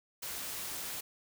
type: noise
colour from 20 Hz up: white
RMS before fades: -40 dBFS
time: 0.22-1.01 s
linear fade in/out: 10 ms
effects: none